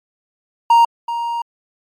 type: tone pair in turn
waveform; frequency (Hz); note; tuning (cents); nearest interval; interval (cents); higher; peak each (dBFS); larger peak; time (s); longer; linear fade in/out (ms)
triangle; 932.3 / 937.2; A#5 / A#5; 0 / +9; unison; 9; second; -5 / -17; first; 0.7-0.85 / 1.08-1.42; second; 5
effects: MP3 96 kbps